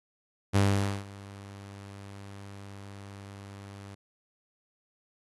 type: tone with ADSR envelope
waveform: sawtooth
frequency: 99.5 Hz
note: G2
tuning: 26 cents sharp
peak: -16 dBFS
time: 0.53-3.95 s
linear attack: 29 ms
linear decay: 480 ms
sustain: -23 dB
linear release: 9 ms
effects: AAC 32 kbps